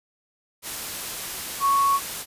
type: tone in noise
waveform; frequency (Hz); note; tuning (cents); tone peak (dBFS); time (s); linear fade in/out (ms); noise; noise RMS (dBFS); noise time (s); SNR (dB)
sine; 1108.7; C#6; 0; -17; 1.6-2; 50; white; -32; 0.62-2.26; +12
effects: resampled to 32000 Hz